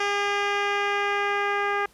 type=tone with low-pass filter sweep; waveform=10% pulse; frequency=405.4 Hz; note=G#4; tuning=42 cents flat; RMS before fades=-25 dBFS; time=0-1.86 s; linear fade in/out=5 ms; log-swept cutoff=4200 to 1800 Hz; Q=1.1; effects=pink hiss -57 dBFS RMS until 1.93 s + resampled to 32000 Hz